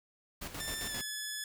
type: noise with tremolo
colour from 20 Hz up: pink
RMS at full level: -41 dBFS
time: 0.41-1.02 s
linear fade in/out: 10 ms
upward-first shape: square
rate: 7.5 Hz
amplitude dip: 60%
type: tone with pitch glide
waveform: 10% pulse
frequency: 1777 to 1714.5 Hz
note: A6 to A6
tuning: +17 to -45 cents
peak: -28 dBFS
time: 0.6-1.44 s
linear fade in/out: 2 ms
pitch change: -62 cents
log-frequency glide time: 0.88-0.95 s
effects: none